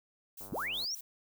violet noise with tremolo, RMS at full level -45 dBFS, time 0.37-1.01 s, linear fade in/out 5 ms, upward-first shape sine, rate 5.2 Hz, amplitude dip 85%
click train, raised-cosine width 1 ms, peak -38 dBFS, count 44, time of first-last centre 0.41-0.843 s, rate 99.4 Hz
sine linear sweep, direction up, 80.6 to 5920 Hz, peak -33 dBFS, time 0.52-0.95 s, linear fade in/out 5 ms
effects none

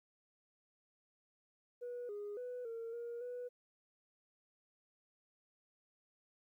sine tone with pitch steps, 486.8 / 412.1 / 495.1 / 458.4 / 472 / 491.7 Hz, B4 / G#4 / B4 / A#4 / A#4 / B4, -25 / -13 / +4 / -29 / +22 / -8 cents, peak -40 dBFS, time 1.81-3.49 s, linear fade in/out 20 ms, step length 280 ms, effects tanh soft clip ceiling -39 dBFS + 13-bit

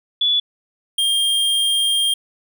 sine / square tone pair in turn, 3434 / 3208 Hz, A7 / G7, -43 / +39 cents, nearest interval minor second, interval 118 cents, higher first, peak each -14 / -16 dBFS, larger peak first, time 0.21-0.4 / 0.98-2.14 s, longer second, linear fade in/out 5 ms, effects none

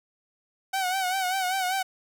sawtooth tone with vibrato, 750 Hz, F#5, 23 cents sharp, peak -21 dBFS, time 0.73-1.83 s, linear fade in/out 10 ms, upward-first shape sine, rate 5.1 Hz, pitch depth 65 cents each way, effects none

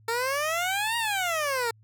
15% pulse exponential two-way sweep, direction up then down, 450 to 949 to 450 Hz, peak -19 dBFS, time 0.08-1.71 s, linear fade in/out 5 ms, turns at 0.97 s, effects added 108 Hz sine -54 dBFS peak until 1.83 s

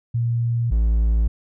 sine / triangle tone pair in turn, 117.6 / 55.64 Hz, A#2 / A1, +16 / +20 cents, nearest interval octave + minor second, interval 1296 cents, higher first, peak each -18 / -13 dBFS, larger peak second, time 0.14-0.71 / 0.71-1.28 s, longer neither, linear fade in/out 10 ms, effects none

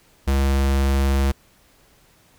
square tone, 68.2 Hz, C#2, 28 cents flat, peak -17 dBFS, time 0.27-1.32 s, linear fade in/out 10 ms, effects pink hiss -56 dBFS RMS until 2.38 s

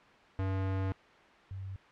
square / sine tone pair in turn, 95.6 / 96.1 Hz, G2 / G2, -43 / -34 cents, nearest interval unison, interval 9 cents, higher second, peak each -31 / -38 dBFS, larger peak first, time 0.39-0.92 / 1.51-1.76 s, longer first, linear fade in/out 0 ms, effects white hiss -57 dBFS RMS until 1.91 s + low-pass 2000 Hz 12 dB/octave

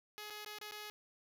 5% pulse tone with dropouts, 420.8 Hz, G#4, 23 cents sharp, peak -34 dBFS, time 0.18-0.9 s, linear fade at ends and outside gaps 0 ms, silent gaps 0.301-0.305 / 0.447-0.461 / 0.586-0.613 / 0.712-0.72 s, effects none

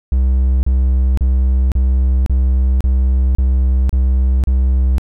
triangle tone bursts, 64.4 Hz, C2, 27 cents flat, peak -8 dBFS, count 9, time 0.12-4.982 s, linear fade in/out 0 ms, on 510 ms, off 34 ms, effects none

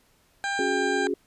harmonic tone, 796 Hz, G5, 26 cents sharp, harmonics 1 / 2 / 3 / 4 / 5 / 6 / 8 / 9 / 10, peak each -30 / -28 / -39 / -43 / -38 / -48 / -46 / -45 / -46 dBFS, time 0.44-1.07 s, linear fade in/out 0 ms
sine chord, C# suspended fourth, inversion none, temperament equal with one note detuned, 277.2 / 367.4 / 415.3 Hz, C#4 / F#4 / G#4, 0 / -12 / 0 cents, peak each -30 / -28 / -28 dBFS, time 0.59-1.14 s, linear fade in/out 2 ms
effects pink hiss -63 dBFS RMS until 1.26 s + resampled to 32000 Hz

